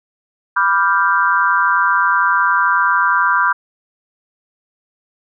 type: chord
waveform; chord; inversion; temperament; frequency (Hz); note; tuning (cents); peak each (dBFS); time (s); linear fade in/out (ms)
sine; G dominant seventh; first; equal; 987.8 / 1174.7 / 1396.9 / 1568; B5 / D6 / F6 / G6; 0 / 0 / 0 / 0; -17; 0.56-3.53; 10
effects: none